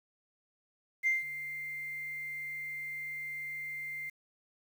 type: tone with ADSR envelope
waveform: sine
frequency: 2093 Hz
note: C7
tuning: in tune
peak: -23 dBFS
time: 1.03-4.1 s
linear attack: 38 ms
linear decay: 160 ms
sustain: -14 dB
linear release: 9 ms
effects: tanh soft clip ceiling -22 dBFS + 9-bit